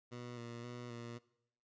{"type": "tone with vibrato", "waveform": "15% pulse", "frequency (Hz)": 120, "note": "B2", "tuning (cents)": -49, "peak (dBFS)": -39, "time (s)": [0.11, 1.19], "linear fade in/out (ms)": 20, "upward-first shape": "square", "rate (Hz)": 1.9, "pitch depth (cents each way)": 25, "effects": ["noise-tail reverb RT60 0.7 s tail -20 dB re dry", "resampled to 16000 Hz"]}